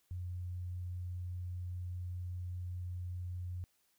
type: tone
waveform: sine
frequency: 89.5 Hz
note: F2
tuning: 43 cents sharp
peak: -38 dBFS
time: 0.11-3.64 s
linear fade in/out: 0 ms
effects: white hiss -75 dBFS RMS until 3.98 s